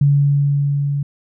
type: tone with level ramp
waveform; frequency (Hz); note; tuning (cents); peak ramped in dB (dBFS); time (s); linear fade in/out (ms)
sine; 142.3; C#3; +46; -9 to -17; 0.01-1.03; 5
effects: none